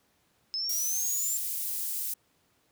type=linear sweep; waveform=sine; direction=up; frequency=5150 to 7400 Hz; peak=-29 dBFS; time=0.54-1.37 s; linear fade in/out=0 ms
type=high-pass noise; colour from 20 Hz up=pink; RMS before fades=-33 dBFS; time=0.69-2.14 s; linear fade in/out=5 ms; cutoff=12000 Hz; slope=12 dB/octave
effects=pink hiss -69 dBFS RMS until 2.71 s + high-pass 80 Hz 12 dB/octave